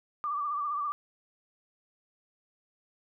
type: tone with vibrato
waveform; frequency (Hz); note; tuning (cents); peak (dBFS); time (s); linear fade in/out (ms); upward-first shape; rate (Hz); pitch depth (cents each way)
sine; 1174; D6; -1; -29; 0.24-0.92; 0; sine; 15; 58
effects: none